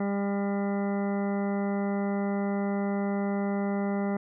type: harmonic tone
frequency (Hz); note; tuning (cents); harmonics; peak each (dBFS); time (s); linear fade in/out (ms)
200; G3; +35; 1 / 2 / 3 / 4 / 5 / 6 / 7 / 9 / 10; -27 / -34 / -36 / -38 / -46 / -45 / -45 / -51 / -46; 0-4.17; 5
effects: none